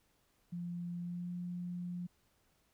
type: tone with pitch glide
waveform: sine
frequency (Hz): 173.9 to 176.74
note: F3 to F3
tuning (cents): -7 to +21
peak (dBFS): -38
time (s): 0.52-2.07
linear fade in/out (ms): 10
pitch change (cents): +28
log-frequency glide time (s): 1-1.31
effects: pink hiss -74 dBFS RMS until 2.73 s